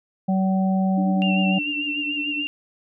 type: harmonic tone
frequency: 190 Hz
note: F#3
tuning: 46 cents sharp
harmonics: 1 / 3 / 4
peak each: -18 / -31 / -28 dBFS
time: 0.28-1.59 s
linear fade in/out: 10 ms
type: tone with tremolo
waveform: sine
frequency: 293.7 Hz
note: D4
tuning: in tune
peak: -26 dBFS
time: 0.97-2.47 s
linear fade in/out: 10 ms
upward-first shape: sine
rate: 10 Hz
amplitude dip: 70%
type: tone with vibrato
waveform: sine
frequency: 2751 Hz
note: F7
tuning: 27 cents flat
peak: -24 dBFS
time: 1.22-2.47 s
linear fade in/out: 0 ms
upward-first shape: sine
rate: 6.8 Hz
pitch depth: 37 cents each way
effects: none